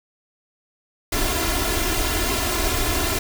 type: noise with comb filter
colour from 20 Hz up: pink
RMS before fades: -22 dBFS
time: 1.12-3.19 s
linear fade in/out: 5 ms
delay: 2.9 ms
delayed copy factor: +0.8
effects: none